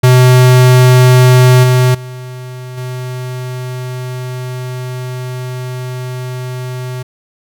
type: tone with level steps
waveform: square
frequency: 126.6 Hz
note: B2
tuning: 43 cents sharp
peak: -4 / -7 / -25 / -20 dBFS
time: 0.03-7.03 s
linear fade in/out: 10 ms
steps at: 1.63 / 1.94 / 2.77 s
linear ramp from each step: 10 ms
effects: none